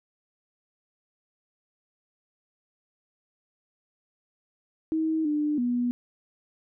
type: tone with pitch steps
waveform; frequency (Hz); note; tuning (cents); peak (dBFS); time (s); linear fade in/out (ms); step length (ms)
sine; 318.1 / 298.5 / 243.6; D#4 / D4 / B3; +38 / +28 / -24; -23; 4.92-5.91; 0; 330
effects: none